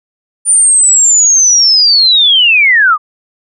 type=linear sweep; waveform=sine; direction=down; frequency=9300 to 1151 Hz; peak=-4 dBFS; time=0.45-2.98 s; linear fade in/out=50 ms; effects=none